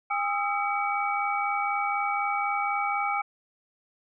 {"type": "tone cluster", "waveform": "sine", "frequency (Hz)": [810, 1254, 1338, 2275], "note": ["G#5", "D#6", "E6", "C#7"], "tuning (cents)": [-43, 13, 25, 44], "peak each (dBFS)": [-28, -31, -33, -31], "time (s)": [0.1, 3.22], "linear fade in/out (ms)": 10, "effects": []}